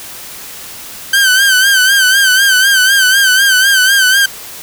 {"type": "tone with vibrato", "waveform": "sawtooth", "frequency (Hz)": 1554, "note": "G6", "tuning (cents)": -16, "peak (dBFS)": -3, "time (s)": [1.13, 4.26], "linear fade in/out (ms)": 5, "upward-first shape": "sine", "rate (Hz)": 4, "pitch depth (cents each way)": 72, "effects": ["white hiss -29 dBFS RMS until 4.62 s"]}